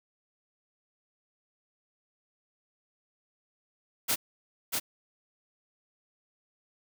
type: noise with echo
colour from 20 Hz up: white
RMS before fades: -27 dBFS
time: 4.08-4.16 s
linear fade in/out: 20 ms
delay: 640 ms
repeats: 1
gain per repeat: -3 dB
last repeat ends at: 4.8 s
effects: none